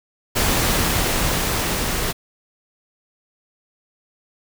pink noise with level ramp, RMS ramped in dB -18 to -23 dBFS, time 0.35-2.13 s, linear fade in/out 20 ms, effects none

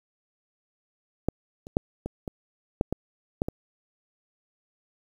clicks, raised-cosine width 2 ms, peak -10 / -29 / -7 / -18 / -19 / -8 / -13 / -11 / -16 dBFS, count 9, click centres 1.286 / 1.669 / 1.769 / 2.06 / 2.278 / 2.811 / 2.926 / 3.419 / 3.485 s, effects 8-bit

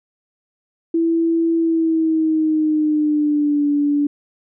sine tone with pitch glide, 331 to 289.8 Hz, E4 to D4, +7 to -23 cents, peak -14 dBFS, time 0.94-4.07 s, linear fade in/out 5 ms, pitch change -230 cents, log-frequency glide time 1.56-3.67 s, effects none

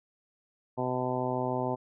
harmonic tone, 126.6 Hz, B2, 43 cents sharp, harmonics 1 / 2 / 3 / 4 / 5 / 6 / 7 / 8, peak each -36 / -35 / -35 / -37 / -35 / -39 / -35 / -42 dBFS, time 0.77-1.76 s, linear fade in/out 20 ms, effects none

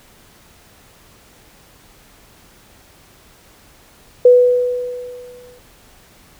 sine tone with exponential decay, 493.9 Hz, B4, in tune, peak -3 dBFS, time 4.25-5.59 s, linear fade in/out 5 ms, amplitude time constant 290 ms, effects pink hiss -48 dBFS RMS until 6.39 s

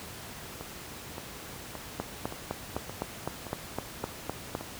two click trains, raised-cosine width 1 ms, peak -24 / -16 dBFS, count 8 / 11, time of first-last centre 0.61-4.61 / 2-4.551 s, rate 1.75 / 3.92 Hz, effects pink hiss -43 dBFS RMS until 4.79 s + high-pass 60 Hz 12 dB/octave

